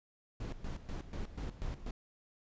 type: noise with tremolo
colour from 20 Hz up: brown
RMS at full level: -38 dBFS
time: 0.4-1.91 s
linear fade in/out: 5 ms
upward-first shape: square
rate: 4.1 Hz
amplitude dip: 75%
effects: resampled to 16000 Hz